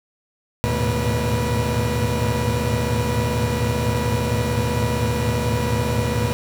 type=tone cluster; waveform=30% pulse; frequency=77.2 / 108.2 / 112.5 / 123.9 / 486.3 Hz; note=D#2 / A2 / A2 / B2 / B4; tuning=-13 / -29 / +39 / +6 / -27 cents; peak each=-23 dBFS; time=0.64-6.33 s; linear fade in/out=0 ms; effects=none